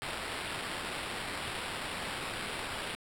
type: noise with sample-and-hold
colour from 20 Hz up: white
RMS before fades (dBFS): -38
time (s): 0.02-2.95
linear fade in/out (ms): 0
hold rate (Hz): 6300
effects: low-pass 12000 Hz 12 dB/octave